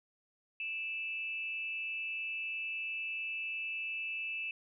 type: tone with amplitude modulation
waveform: sine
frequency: 2637 Hz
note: E7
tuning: in tune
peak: -33 dBFS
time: 0.6-4.51 s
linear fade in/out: 2 ms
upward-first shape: sine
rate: 249 Hz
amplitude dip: 55%
effects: none